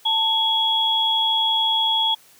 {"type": "tone pair together", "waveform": "sine", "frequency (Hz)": [887, 3337], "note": ["A5", "G#7"], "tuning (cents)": [14, 8], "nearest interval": "octave + major seventh", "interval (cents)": 2294, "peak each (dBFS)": [-23, -18], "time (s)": [0.05, 2.15], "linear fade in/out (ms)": 10, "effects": ["white hiss -52 dBFS RMS until 2.39 s", "high-pass 80 Hz 12 dB/octave"]}